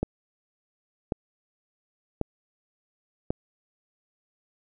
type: click train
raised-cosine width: 2 ms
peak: -12 dBFS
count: 4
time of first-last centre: 0.03-3.305 s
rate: 0.916 Hz
effects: none